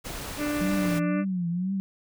pink noise, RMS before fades -36 dBFS, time 0.04-1 s, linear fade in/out 20 ms
harmonic tone, 295.1 Hz, D4, 8 cents sharp, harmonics 1 / 2 / 4 / 5 / 6 / 7 / 8 / 9, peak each -27 / -33 / -39 / -41 / -43 / -44 / -45 / -46 dBFS, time 0.37-1.25 s, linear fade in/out 50 ms
sine tone with vibrato, 181.9 Hz, F#3, 29 cents flat, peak -25 dBFS, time 0.61-1.8 s, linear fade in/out 0 ms, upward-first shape triangle, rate 2 Hz, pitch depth 140 cents each way
effects none

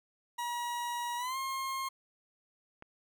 40% pulse tone with pitch glide, 958 to 1069.1 Hz, A#5 to C6, +47 to +37 cents, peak -33 dBFS, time 0.38-1.89 s, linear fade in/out 10 ms, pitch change +190 cents, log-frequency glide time 1.17-1.37 s
click, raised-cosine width 0.5 ms, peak -33 dBFS, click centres 2.824 s
effects none

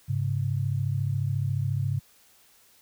sine tone pair together, 102.2 / 136.42 Hz, G#2 / C#3, -27 / -27 cents, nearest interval perfect fourth, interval 500 cents, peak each -27 dBFS, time 0.08-2 s, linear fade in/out 20 ms, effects white hiss -59 dBFS RMS until 2.81 s

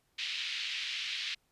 pink band-pass noise, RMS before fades -37 dBFS, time 0.18-1.35 s, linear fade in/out 10 ms, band 2400 to 4100 Hz, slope 24 dB/octave, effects pink hiss -74 dBFS RMS until 1.51 s + resampled to 32000 Hz

